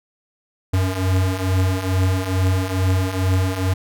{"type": "beating tone pair", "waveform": "square", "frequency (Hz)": [92, 94.3], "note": ["F#2", "F#2"], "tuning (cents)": [-9, 33], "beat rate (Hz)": 2.3, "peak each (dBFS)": [-23, -19], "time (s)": [0.73, 3.74], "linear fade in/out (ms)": 10, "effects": []}